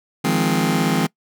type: chord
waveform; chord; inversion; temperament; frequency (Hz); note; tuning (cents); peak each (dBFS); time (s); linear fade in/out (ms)
sawtooth; F minor seventh; third; just; 157.15 / 174.61 / 209.5 / 261.9; Eb3 / F3 / Ab3 / C4; +18 / 0 / +15 / +2; -18; 0.24-1.07; 10
effects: noise-tail reverb RT60 0.1 s tail -23 dB re dry